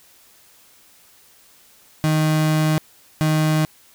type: tone bursts at uneven times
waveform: 35% pulse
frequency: 155.56 Hz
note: D#3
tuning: in tune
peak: -14 dBFS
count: 2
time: 2.04-2.78 / 3.21-3.65 s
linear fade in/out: 0 ms
effects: white hiss -52 dBFS RMS until 3.94 s